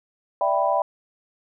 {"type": "chord", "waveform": "sine", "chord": "E minor seventh", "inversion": "third", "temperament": "equal", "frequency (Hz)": [587.3, 659.3, 784, 987.8], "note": ["D5", "E5", "G5", "B5"], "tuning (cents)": [0, 0, 0, 0], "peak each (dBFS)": -24, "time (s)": [0.41, 0.82], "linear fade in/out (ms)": 2, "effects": []}